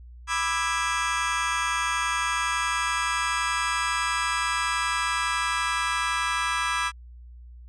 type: chord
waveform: 30% pulse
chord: E dominant seventh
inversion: second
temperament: just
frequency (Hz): 988.9 / 1186.7 / 1318.5 / 1648.1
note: B5 / D6 / E6 / G#6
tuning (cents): +2 / +18 / 0 / -14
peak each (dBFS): -27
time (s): 0.27-6.92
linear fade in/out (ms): 50
effects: added 60 Hz sine -42 dBFS peak until 7.68 s + resampled to 22050 Hz